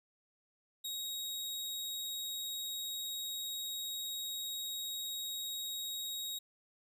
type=tone; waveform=sawtooth; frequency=3783 Hz; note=A#7; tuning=25 cents sharp; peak=-35 dBFS; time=0.84-6.39 s; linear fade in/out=10 ms; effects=none